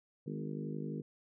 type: harmonic tone with a mistuned harmonic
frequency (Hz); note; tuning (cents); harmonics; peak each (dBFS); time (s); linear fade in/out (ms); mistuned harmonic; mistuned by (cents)
51.4; G#1; -17; 3 / 4 / 5 / 6 / 7 / 8 / 9; -41 / -43 / -45 / -47 / -48 / -49 / -50; 0.26-1.02; 10; 5; -26
effects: none